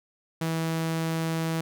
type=tone; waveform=sawtooth; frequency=162.8 Hz; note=E3; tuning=21 cents flat; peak=-22 dBFS; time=0.41-1.61 s; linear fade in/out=5 ms; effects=none